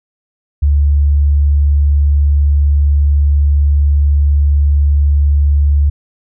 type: tone with vibrato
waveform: sine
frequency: 72.1 Hz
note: D2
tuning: 31 cents flat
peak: -7 dBFS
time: 0.62-5.9 s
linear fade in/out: 10 ms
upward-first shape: square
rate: 20 Hz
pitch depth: 23 cents each way
effects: none